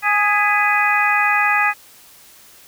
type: harmonic tone with a mistuned harmonic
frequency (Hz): 415.3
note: G#4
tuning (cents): 0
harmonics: 2 / 3 / 4 / 5 / 6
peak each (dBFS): -20 / -20 / -20 / -20 / -20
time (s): 0.02-1.74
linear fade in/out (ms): 50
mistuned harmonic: 5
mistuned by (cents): -65
effects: white hiss -46 dBFS RMS until 2.67 s